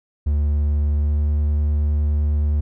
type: tone with pitch glide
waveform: triangle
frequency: 73.42 to 74.19 Hz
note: D2 to D2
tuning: 0 to +18 cents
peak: -14 dBFS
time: 0.26-2.61 s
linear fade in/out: 10 ms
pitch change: +18 cents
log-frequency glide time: 0.94-1.2 s
effects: none